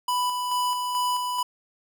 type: tone with tremolo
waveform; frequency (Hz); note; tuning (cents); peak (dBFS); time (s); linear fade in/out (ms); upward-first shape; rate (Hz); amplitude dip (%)
square; 991; B5; +6; -23; 0.08-1.43; 5; square; 2.3; 35
effects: none